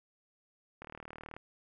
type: click train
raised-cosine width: 0.5 ms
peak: -30 dBFS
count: 22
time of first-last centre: 0.82-1.365 s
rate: 38.5 Hz
effects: none